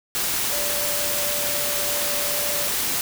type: tone in noise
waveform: sine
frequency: 583 Hz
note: D5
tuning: 13 cents flat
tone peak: -31 dBFS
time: 0.52-2.68 s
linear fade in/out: 0 ms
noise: white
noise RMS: -24 dBFS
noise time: 0.15-3.01 s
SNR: -10 dB
effects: none